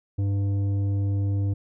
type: tone with tanh clipping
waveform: sine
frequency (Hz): 99.5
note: G2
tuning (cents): +26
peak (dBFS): -23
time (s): 0.18-1.54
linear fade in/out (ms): 10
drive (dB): 9
effects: none